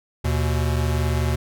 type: tone pair together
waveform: square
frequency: 76.5 / 121.44 Hz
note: D#2 / B2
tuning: -29 / -29 cents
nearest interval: minor sixth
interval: 800 cents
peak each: -22 / -24 dBFS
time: 0.24-1.36 s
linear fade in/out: 10 ms
effects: none